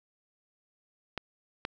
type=clicks; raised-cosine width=0.3 ms; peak=-17 / -16 dBFS; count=2; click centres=1.177 / 1.651 s; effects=none